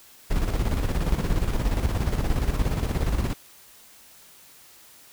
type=noise with tremolo; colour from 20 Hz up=brown; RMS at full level=-22 dBFS; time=0.3-3.34 s; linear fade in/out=10 ms; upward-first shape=square; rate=17 Hz; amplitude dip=50%; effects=white hiss -51 dBFS RMS until 5.12 s